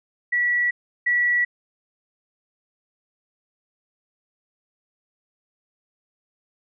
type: tone pair in turn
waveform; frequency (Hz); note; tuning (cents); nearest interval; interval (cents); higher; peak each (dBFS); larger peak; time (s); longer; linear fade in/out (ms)
sine; 1942 / 1942; B6 / B6; -30 / -30; unison; 0; neither; -18 / -17; second; 0.32-0.71 / 1.06-1.45; neither; 10
effects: none